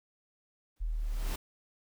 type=noise with exponential growth; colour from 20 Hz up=pink; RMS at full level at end=-38 dBFS; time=0.76-1.36 s; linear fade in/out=5 ms; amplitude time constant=130 ms
type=exponential sweep; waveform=sine; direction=down; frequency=40.91 to 34.21 Hz; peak=-30 dBFS; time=0.8-1.35 s; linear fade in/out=20 ms
effects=none